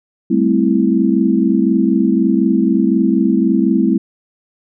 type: chord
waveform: sine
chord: A minor seventh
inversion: third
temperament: equal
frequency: 196 / 220 / 261.6 / 329.6 Hz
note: G3 / A3 / C4 / E4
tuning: 0 / 0 / 0 / 0 cents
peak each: -16 dBFS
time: 0.3-3.98 s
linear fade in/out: 10 ms
effects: none